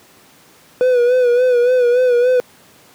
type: tone with vibrato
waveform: triangle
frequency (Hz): 493.9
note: B4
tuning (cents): 0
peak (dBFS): -8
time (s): 0.81-2.4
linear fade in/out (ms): 0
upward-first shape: sine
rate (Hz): 3.5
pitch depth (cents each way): 55
effects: pink hiss -47 dBFS RMS until 2.94 s + high-pass 150 Hz 12 dB/octave